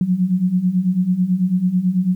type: beating tone pair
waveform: sine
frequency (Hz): 176.8 / 185.9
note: F3 / F#3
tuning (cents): +22 / +8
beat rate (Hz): 9.1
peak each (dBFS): -20 / -16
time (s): 0.01-2.15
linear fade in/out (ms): 2
effects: 9-bit